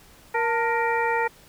harmonic tone with a mistuned harmonic, 469 Hz, A#4, 11 cents sharp, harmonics 1 / 2 / 3 / 4 / 5, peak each -26 / -24 / -31 / -28 / -32 dBFS, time 0.34-1.28 s, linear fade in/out 10 ms, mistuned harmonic 2, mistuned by -75 cents, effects pink hiss -52 dBFS RMS until 1.48 s

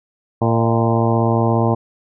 harmonic tone with a mistuned harmonic, 114.6 Hz, A#2, 29 cents flat, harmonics 1 / 2 / 3 / 4 / 5 / 6 / 7 / 8 / 9, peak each -17 / -20 / -22 / -23 / -24 / -25 / -25 / -26 / -27 dBFS, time 0.41-1.75 s, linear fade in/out 10 ms, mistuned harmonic 5, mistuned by +50 cents, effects none

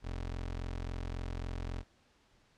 25% pulse tone, 43.65 Hz, F1, in tune, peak -33 dBFS, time 0.02-1.84 s, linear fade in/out 50 ms, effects pink hiss -68 dBFS RMS until 2.57 s + low-pass 6000 Hz 12 dB/octave

